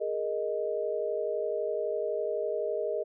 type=chord; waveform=sine; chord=Ab suspended second; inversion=none; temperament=just; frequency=415.3 / 467.2 / 623 Hz; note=Ab4 / Bb4 / Eb5; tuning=0 / +4 / +2 cents; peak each=-33 / -33 / -32 dBFS; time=0-3.04 s; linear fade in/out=20 ms; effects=none